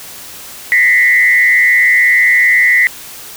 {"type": "tone with frequency modulation", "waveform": "sine", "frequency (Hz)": 1993, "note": "B6", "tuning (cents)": 15, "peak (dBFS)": -6, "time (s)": [0.72, 2.87], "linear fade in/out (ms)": 0, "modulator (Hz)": 131, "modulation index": 0.81, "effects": ["white hiss -31 dBFS RMS until 3.36 s"]}